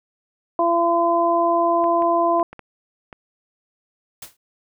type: harmonic tone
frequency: 340 Hz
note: F4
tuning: 46 cents flat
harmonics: 1 / 2 / 3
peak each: -22 / -18 / -20 dBFS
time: 0.59-2.43 s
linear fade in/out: 2 ms
type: clicks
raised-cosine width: 0.5 ms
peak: -22 dBFS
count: 6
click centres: 1.841 / 2.022 / 2.397 / 2.53 / 2.593 / 3.128 s
type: noise with exponential decay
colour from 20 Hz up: white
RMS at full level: -31 dBFS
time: 4.22-4.37 s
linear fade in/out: 5 ms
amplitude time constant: 32 ms
effects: none